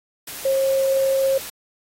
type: tone in noise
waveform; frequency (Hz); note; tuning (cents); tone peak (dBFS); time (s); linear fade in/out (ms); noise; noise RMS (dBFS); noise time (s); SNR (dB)
sine; 538; C5; +48; -16; 0.45-1.38; 5; white; -34; 0.27-1.5; +15
effects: AAC 48 kbps